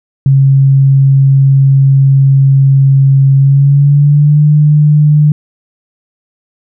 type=tone with pitch glide; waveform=sine; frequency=136.4 to 149.61 Hz; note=C#3 to D3; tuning=-28 to +32 cents; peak=-3 dBFS; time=0.26-5.32 s; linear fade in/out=2 ms; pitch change=+160 cents; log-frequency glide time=3.36-4.43 s; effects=none